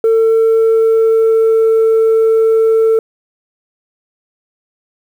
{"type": "tone with pitch glide", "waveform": "sine", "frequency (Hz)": [449.4, 446.6], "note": ["A4", "A4"], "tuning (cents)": [37, 26], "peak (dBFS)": -5, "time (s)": [0.04, 2.99], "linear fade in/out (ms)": 2, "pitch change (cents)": -11, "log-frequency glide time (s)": [0.37, 1.88], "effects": ["tanh soft clip ceiling -6 dBFS", "7-bit"]}